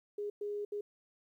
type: tone bursts at uneven times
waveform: sine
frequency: 412.5 Hz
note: G#4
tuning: 12 cents flat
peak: -35 dBFS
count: 3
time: 0.18-0.3 / 0.41-0.65 / 0.72-0.81 s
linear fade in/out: 5 ms
effects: 12-bit